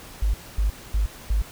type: tone bursts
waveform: sine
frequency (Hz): 51.6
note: G#1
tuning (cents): -10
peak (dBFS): -18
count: 4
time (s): 0.22-1.42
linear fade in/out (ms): 5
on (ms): 120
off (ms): 240
effects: pink hiss -43 dBFS RMS until 1.51 s